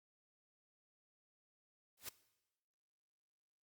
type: noise with exponential growth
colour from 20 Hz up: white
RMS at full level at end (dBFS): -41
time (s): 1.97-2.09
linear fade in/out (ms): 5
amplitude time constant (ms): 26
effects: noise-tail reverb RT60 1.0 s tail -18 dB re dry + Opus 48 kbps